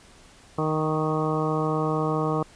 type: harmonic tone with a mistuned harmonic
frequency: 155.56 Hz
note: D#3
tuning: in tune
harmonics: 1 / 2 / 3 / 4 / 5 / 6 / 7 / 8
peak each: -27 / -29 / -28 / -33 / -33 / -37 / -31 / -35 dBFS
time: 0.58-2.43 s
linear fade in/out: 5 ms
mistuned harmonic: 7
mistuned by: +19 cents
effects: pink hiss -52 dBFS RMS until 2.55 s + resampled to 22050 Hz